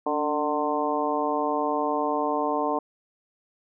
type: harmonic tone with a mistuned harmonic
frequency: 150 Hz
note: D3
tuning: 37 cents sharp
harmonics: 2 / 3 / 4 / 5 / 6 / 7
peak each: -30 / -30 / -30 / -30 / -30 / -30 dBFS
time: 0.06-2.79 s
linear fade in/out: 5 ms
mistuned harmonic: 2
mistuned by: -54 cents
effects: none